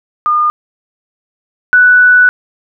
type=tone pair in turn; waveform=sine; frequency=1215 / 1483.9 Hz; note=D#6 / F#6; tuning=-42 / +5 cents; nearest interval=minor third; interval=347 cents; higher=second; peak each=-8 / -3 dBFS; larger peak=second; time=0.26-0.5 / 1.73-2.29 s; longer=second; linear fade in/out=0 ms; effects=none